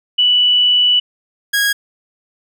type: tone pair in turn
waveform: sine / sawtooth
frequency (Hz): 2961 / 1645.6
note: F#7 / G#6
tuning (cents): +1 / -16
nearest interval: minor seventh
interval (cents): 1017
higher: first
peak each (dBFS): -9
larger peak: neither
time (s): 0.18-1 / 1.53-1.73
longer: first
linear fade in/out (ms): 10
effects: none